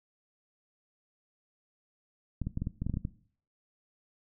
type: clicks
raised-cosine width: 5 ms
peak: -20 dBFS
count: 11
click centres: 2.417 / 2.47 / 2.574 / 2.62 / 2.671 / 2.82 / 2.866 / 2.897 / 2.94 / 2.971 / 3.051 s
effects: noise-tail reverb RT60 0.5 s tail -17 dB re dry